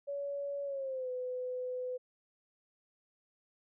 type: tone with pitch glide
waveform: sine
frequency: 565 to 503.4 Hz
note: C#5 to B4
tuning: +33 to +33 cents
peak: -35 dBFS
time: 0.07-1.98 s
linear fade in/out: 20 ms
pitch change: -200 cents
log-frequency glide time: 0.64-1.1 s
effects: none